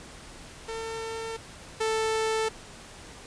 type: tone pair in turn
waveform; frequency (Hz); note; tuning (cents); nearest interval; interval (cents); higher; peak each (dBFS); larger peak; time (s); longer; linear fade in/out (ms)
sawtooth; 450.5 / 441.5; A4 / A4; +41 / +6; unison; 35; first; -29 / -21; second; 0.68-1.37 / 1.8-2.49; neither; 10
effects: pink hiss -46 dBFS RMS until 3.26 s + resampled to 22050 Hz